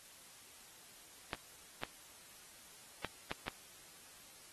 clicks, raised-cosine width 0.3 ms, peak -21 dBFS, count 5, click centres 1.332 / 1.835 / 3.047 / 3.315 / 3.481 s, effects white hiss -58 dBFS RMS until 4.52 s + AAC 32 kbps

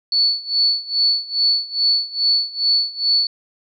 sine tone with tremolo, 4445 Hz, C#8, 4 cents sharp, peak -12 dBFS, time 0.12-3.27 s, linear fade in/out 2 ms, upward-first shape sine, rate 2.4 Hz, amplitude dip 90%, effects none

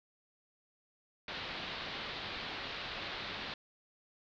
white low-pass noise, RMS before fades -42 dBFS, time 1.28-3.54 s, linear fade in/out 2 ms, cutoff 4300 Hz, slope 48 dB/octave, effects none

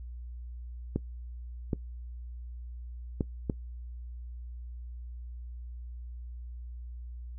clicks, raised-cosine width 3 ms, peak -15 dBFS, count 4, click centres 0.96 / 1.732 / 3.208 / 3.498 s, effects noise-tail reverb RT60 0.1 s tail -20 dB re dry + added 60 Hz sine -39 dBFS peak until 7.38 s

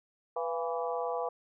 harmonic tone with a mistuned harmonic, 164.81 Hz, E3, in tune, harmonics 3 / 4 / 5 / 6 / 7, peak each -34 / -36 / -38 / -40 / -41 dBFS, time 0.36-1.29 s, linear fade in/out 5 ms, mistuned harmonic 4, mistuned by +60 cents, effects none

